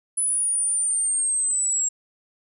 sine linear sweep, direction down, 10030 to 7550 Hz, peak -20 dBFS, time 0.17-1.89 s, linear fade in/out 10 ms, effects none

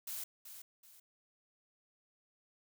blue noise with echo, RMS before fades -42 dBFS, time 0.07-0.24 s, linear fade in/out 5 ms, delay 380 ms, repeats 2, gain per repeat -9 dB, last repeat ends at 1 s, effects none

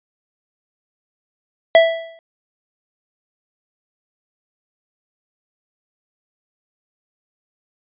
square tone with exponential decay, 659.3 Hz, E5, in tune, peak -5 dBFS, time 1.75-2.19 s, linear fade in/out 1 ms, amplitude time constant 94 ms, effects resampled to 8000 Hz

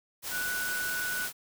sine tone in noise, 1480 Hz, F#6, in tune, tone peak -31 dBFS, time 0.3-1.29 s, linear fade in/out 50 ms, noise white, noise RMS -36 dBFS, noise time 0.22-1.33 s, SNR +2 dB, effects none

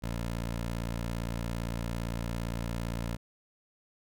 15% pulse tone, 57.6 Hz, A#1, 20 cents flat, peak -26 dBFS, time 0.02-3.17 s, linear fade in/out 20 ms, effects none

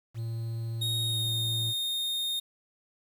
triangle tone, 114.3 Hz, A#2, 34 cents flat, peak -29 dBFS, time 0.14-1.74 s, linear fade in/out 50 ms
45% pulse tone with pitch glide, 3741 to 3687 Hz, A#7 to A#7, +5 to -20 cents, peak -28 dBFS, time 0.81-2.4 s, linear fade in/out 10 ms, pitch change -25 cents, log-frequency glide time 1.02-1.35 s
effects 9-bit

